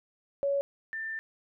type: tone pair in turn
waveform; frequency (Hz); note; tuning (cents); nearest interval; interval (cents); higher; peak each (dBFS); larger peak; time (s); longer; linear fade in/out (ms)
sine; 560 / 1785.1; C#5 / A6; +18 / +25; octave + minor sixth; 2007; second; -25 / -33; first; 0.43-0.61 / 0.93-1.19; second; 0
effects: none